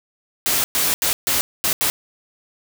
white noise bursts at uneven times, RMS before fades -19 dBFS, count 6, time 0.46-0.64 / 0.75-0.94 / 1.02-1.13 / 1.27-1.41 / 1.64-1.73 / 1.81-1.9 s, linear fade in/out 0 ms, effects none

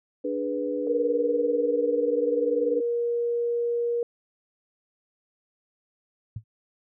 sine chord, G# diminished, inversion second, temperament equal, 293.7 / 415.3 / 493.9 Hz, D4 / G#4 / B4, 0 / 0 / 0 cents, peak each -30 / -33 / -28 dBFS, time 0.24-2.81 s, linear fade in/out 10 ms
sine tone, 473.5 Hz, A#4, 27 cents sharp, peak -23 dBFS, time 0.87-4.03 s, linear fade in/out 2 ms
sine tone with exponential decay, 110 Hz, A2, in tune, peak -27 dBFS, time 6.36-6.44 s, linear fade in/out 5 ms, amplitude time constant 16 ms
effects none

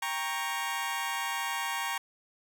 20% pulse chord, G diminished, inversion none, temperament equal with one note detuned, 790.8 / 932.3 / 1108.7 Hz, G5 / Bb5 / Db6, +15 / 0 / 0 cents, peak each -32 / -29 / -31 dBFS, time 0.02-1.98 s, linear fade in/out 5 ms, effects none

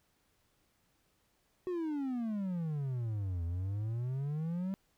triangle exponential two-way sweep, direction down then up, 371.2 to 82.9 to 196.1 Hz, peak -31 dBFS, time 1.67-4.74 s, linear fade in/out 0 ms, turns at 3.44 s, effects pink hiss -74 dBFS RMS until 4.97 s

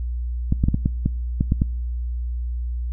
clicks, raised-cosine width 5 ms, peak -6 dBFS, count 9, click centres 0.524 / 0.639 / 0.685 / 0.744 / 0.859 / 1.06 / 1.409 / 1.521 / 1.619 s, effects noise-tail reverb RT60 0.8 s tail -25 dB re dry + added 60 Hz sine -23 dBFS peak until 2.92 s

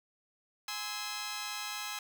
10% pulse chord, Ab augmented, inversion none, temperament just, 830.6 / 1038.3 / 1297.8 Hz, Ab5 / C6 / E6, 0 / -14 / -27 cents, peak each -33 / -34 / -33 dBFS, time 0.68-1.99 s, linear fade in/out 2 ms, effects none

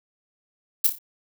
violet noise with echo, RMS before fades -17 dBFS, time 0.84-0.87 s, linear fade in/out 5 ms, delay 29 ms, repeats 4, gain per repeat -7 dB, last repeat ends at 0.986 s, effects none

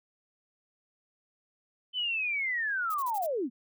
sine linear sweep, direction down, 3063 to 211.4 Hz, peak -28 dBFS, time 1.93-3.5 s, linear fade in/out 50 ms
violet noise bursts, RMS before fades -42 dBFS, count 5, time 2.9-3.265 s, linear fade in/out 5 ms, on 45 ms, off 35 ms
effects none

